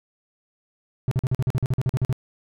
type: tone bursts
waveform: triangle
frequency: 128.4 Hz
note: C3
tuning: 32 cents flat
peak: -16 dBFS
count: 14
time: 1.08-2.127 s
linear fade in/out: 0 ms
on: 33 ms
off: 45 ms
effects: none